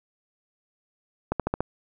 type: accelerating click train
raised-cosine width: 1 ms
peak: -10 dBFS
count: 5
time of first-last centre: 1.32-1.606 s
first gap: 77 ms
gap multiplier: 0.95
effects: none